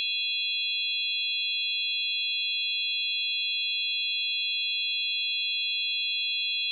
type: tone cluster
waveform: sine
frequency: 2503 / 2700 / 3356 / 4055 Hz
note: D#7 / E7 / G#7 / B7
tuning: +10 / +41 / +17 / +45 cents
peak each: -35 / -35 / -29 / -32 dBFS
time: 0-6.71 s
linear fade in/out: 0 ms
effects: none